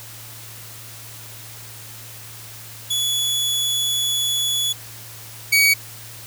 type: tone pair in turn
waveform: sawtooth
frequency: 3409 / 2258 Hz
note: G#7 / C#7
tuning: +45 / +31 cents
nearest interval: perfect fifth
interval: 714 cents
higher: first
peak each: -16 / -9 dBFS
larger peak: second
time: 2.9-4.73 / 5.52-5.74 s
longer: first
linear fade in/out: 10 ms
effects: added 112 Hz sine -42 dBFS peak until 6.26 s + white hiss -39 dBFS RMS until 6.26 s